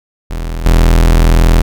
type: tone with level steps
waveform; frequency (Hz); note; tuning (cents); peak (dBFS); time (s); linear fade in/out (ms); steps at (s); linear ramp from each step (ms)
40% pulse; 41.34; E1; +6; -16 / -4; 0.3-1.62; 10; 0.65; 10
effects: none